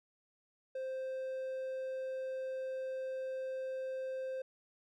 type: tone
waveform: triangle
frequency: 523.3 Hz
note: C5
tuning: in tune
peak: -35 dBFS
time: 0.75-4.42 s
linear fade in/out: 5 ms
effects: none